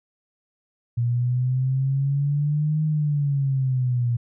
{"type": "exponential two-way sweep", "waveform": "sine", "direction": "up then down", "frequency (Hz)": [118.1, 155.56, 118.1], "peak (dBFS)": -19, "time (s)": [0.97, 4.17], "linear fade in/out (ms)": 10, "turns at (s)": 2.84, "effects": []}